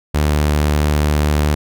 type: tone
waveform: sawtooth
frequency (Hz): 74.6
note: D2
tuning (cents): +28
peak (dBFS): -9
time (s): 0.14-1.55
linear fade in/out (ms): 10
effects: none